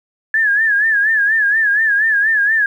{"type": "tone with vibrato", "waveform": "sine", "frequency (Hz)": 1709, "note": "G#6", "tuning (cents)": 49, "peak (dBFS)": -11, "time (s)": [0.34, 2.66], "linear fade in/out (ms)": 2, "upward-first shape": "sine", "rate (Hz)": 4.2, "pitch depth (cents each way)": 100, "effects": ["8-bit"]}